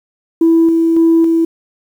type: tone with tremolo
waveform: sine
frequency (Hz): 329.6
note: E4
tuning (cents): 0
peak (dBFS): -5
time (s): 0.41-1.45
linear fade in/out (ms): 5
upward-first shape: square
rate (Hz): 1.8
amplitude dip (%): 30
effects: tanh soft clip ceiling -3 dBFS + 7-bit

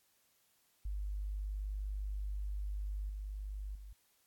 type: tone with level steps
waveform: sine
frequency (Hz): 50.3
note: G1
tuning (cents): +45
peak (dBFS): -36 / -39 / -47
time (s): 0.85-3.93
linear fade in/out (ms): 5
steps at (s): 3.09 / 3.75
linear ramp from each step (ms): 5
effects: white hiss -73 dBFS RMS until 4.26 s + AAC 64 kbps

